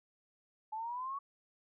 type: exponential sweep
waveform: sine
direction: up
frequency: 856 to 1129 Hz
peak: -37 dBFS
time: 0.72-1.19 s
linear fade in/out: 10 ms
effects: none